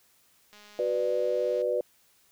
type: click train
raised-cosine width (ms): 0.2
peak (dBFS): -35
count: 227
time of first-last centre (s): 0.53-1.617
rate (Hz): 208
type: chord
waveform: sine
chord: B minor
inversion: second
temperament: just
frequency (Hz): 370.4 / 493.9 / 592.7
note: F#4 / B4 / D5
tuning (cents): +2 / 0 / +16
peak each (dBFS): -32 / -27 / -29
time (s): 0.79-1.81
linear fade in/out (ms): 2
effects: white hiss -64 dBFS RMS until 2.31 s